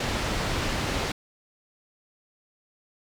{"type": "low-pass noise", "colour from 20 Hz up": "pink", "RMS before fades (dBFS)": -28, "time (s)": [0, 1.12], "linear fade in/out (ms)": 5, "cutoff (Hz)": 5300, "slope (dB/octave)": 12, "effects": []}